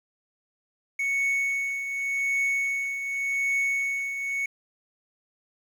triangle tone with tremolo, 2217 Hz, C#7, in tune, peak -20 dBFS, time 0.99-4.46 s, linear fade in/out 5 ms, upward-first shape triangle, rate 0.87 Hz, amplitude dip 60%, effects 9-bit

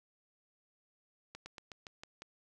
slowing click train, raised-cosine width 0.2 ms, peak -29 dBFS, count 7, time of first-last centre 1.35-2.22 s, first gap 110 ms, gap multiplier 1.11, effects none

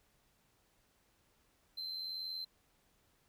triangle tone with amplitude modulation, 4100 Hz, C8, 36 cents flat, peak -35 dBFS, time 1.77-2.45 s, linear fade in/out 10 ms, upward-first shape sine, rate 80.9 Hz, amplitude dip 55%, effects tanh soft clip ceiling -33 dBFS + pink hiss -73 dBFS RMS until 3.28 s

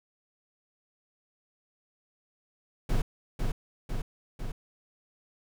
brown noise with echo, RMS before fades -25 dBFS, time 2.89-3.02 s, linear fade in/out 5 ms, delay 500 ms, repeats 3, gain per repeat -3 dB, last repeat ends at 4.52 s, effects none

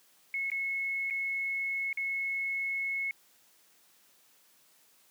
sine tone with dropouts, 2186 Hz, C#7, 25 cents flat, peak -30 dBFS, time 0.34-3.11 s, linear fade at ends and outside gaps 1 ms, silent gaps 0.501-0.517 / 1.101-1.107 / 1.929-1.973 s, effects white hiss -64 dBFS RMS until 5.1 s + high-pass 150 Hz 12 dB/octave

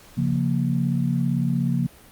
sine chord, Bb minor, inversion first, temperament equal with one note detuned, 137.24 / 174.61 / 233.1 Hz, Db3 / F3 / Bb3, -17 / 0 / 0 cents, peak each -23 / -24 / -25 dBFS, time 0.17-1.87 s, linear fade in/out 10 ms, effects pink hiss -49 dBFS RMS until 2.11 s + Opus 48 kbps

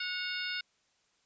harmonic tone with a mistuned harmonic, 732 Hz, F#5, 19 cents flat, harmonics 2 / 3 / 4 / 5 / 6 / 7, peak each -38 / -40 / -41 / -42 / -43 / -43 dBFS, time 0-0.61 s, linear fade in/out 5 ms, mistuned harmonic 4, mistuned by -68 cents, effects white hiss -72 dBFS RMS until 1.25 s + resampled to 16000 Hz

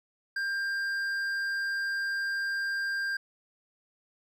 sine tone with hard clipping, 1593 Hz, G6, 27 cents sharp, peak -30 dBFS, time 0.36-3.17 s, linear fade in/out 5 ms, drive 6 dB, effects none

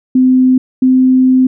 sine tone pair in turn, 256.8 / 257.9 Hz, C4 / C4, -32 / -25 cents, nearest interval unison, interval 7 cents, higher second, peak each -5 dBFS, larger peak neither, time 0.15-0.58 / 0.82-1.47 s, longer second, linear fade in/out 5 ms, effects none

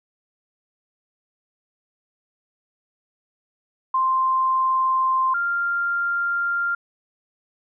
sine tone pair in turn, 1046.5 / 1393.6 Hz, C6 / F6, 0 / -4 cents, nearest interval perfect fourth, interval 496 cents, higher second, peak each -17 / -20 dBFS, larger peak first, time 3.94-5.34 / 5.34-6.75 s, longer second, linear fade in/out 5 ms, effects none

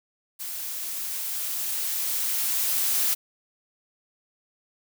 blue noise with level ramp, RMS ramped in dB -34 to -23 dBFS, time 0.39-3.15 s, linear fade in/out 20 ms, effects none

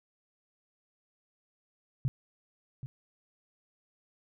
sine tone with echo, 130.81 Hz, C3, in tune, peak -25 dBFS, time 2.05-2.08 s, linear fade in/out 0 ms, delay 780 ms, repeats 1, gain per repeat -11 dB, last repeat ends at 2.86 s, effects none

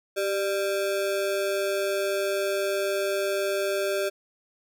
square ring-modulated tone, 493.9 Hz, B4, in tune, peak -22 dBFS, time 0.16-4.1 s, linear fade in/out 20 ms, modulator 103 Hz, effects none

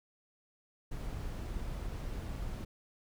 brown noise, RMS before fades -39 dBFS, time 0.91-2.65 s, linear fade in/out 10 ms, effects none

